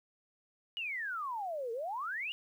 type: exponential two-way sweep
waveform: sine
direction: down then up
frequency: 2953 to 444.2 to 2953 Hz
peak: -35 dBFS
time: 0.77-2.32 s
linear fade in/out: 0 ms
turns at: 1.72 s
effects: 11-bit